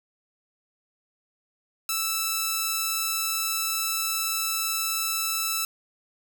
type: tone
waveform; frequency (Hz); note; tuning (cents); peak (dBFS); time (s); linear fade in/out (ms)
5% pulse; 1318.5; E6; 0; -13; 1.89-5.65; 2
effects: none